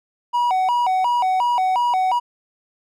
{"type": "tone with vibrato", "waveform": "triangle", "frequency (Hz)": 850, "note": "G#5", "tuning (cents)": 40, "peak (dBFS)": -14, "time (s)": [0.33, 2.2], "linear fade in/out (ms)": 20, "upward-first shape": "square", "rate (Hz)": 2.8, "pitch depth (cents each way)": 220, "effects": []}